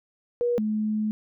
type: tone pair in turn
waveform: sine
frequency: 481.4 / 214.4 Hz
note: B4 / A3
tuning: -44 / -45 cents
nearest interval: octave + major second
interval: 1401 cents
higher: first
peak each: -21 / -23 dBFS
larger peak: first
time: 0.41-0.58 / 0.58-1.11 s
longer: second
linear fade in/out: 0 ms
effects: none